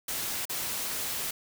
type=noise with dropouts; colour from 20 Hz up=white; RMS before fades=-33 dBFS; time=0.08-1.31 s; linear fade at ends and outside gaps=5 ms; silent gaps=0.454-0.494 s; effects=none